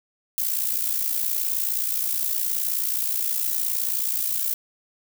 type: noise with amplitude modulation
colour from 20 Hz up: violet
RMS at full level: -22 dBFS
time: 0.38-4.54 s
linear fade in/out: 0 ms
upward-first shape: sine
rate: 59.1 Hz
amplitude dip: 65%
effects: none